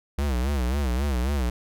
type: tone with vibrato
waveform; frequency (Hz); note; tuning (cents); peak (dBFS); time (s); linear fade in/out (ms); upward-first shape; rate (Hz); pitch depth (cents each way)
square; 66.2; C2; +21; -23; 0.18-1.5; 5; sine; 3.7; 170
effects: none